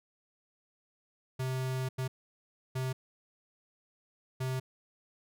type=tone bursts at uneven times; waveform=square; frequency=130 Hz; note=C3; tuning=11 cents flat; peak=-32 dBFS; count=4; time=1.39-1.89 / 1.98-2.08 / 2.75-2.93 / 4.4-4.6 s; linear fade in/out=10 ms; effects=none